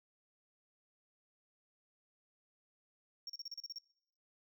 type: tone bursts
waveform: sine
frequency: 5530 Hz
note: F8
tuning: 18 cents flat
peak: -40 dBFS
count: 9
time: 3.27-3.785 s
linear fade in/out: 2 ms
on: 27 ms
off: 34 ms
effects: noise-tail reverb RT60 0.8 s tail -26 dB re dry + tanh soft clip ceiling -40 dBFS